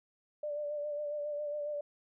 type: tone with vibrato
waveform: sine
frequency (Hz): 590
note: D5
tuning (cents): +8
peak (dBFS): -34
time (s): 0.43-1.81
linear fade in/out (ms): 5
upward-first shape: sine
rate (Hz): 7.3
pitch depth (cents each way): 31
effects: none